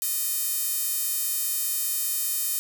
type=tone with high-pass filter; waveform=sawtooth; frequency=615 Hz; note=D#5; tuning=20 cents flat; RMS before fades=-27 dBFS; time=0.02-2.59 s; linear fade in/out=0 ms; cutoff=10000 Hz; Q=0.84; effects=8-bit